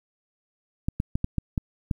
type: clicks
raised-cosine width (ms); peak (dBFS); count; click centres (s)
5; -12; 7; 0.885 / 1.001 / 1.155 / 1.244 / 1.383 / 1.578 / 1.912
effects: 9-bit